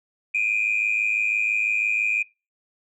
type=tone pair together; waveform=sine; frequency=2386 / 2492 Hz; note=D7 / D#7; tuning=+27 / +2 cents; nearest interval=minor second; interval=75 cents; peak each=-22 dBFS; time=0.34-2.23 s; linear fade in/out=10 ms; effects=noise-tail reverb RT60 0.3 s tail -26 dB re dry + tanh soft clip ceiling -14 dBFS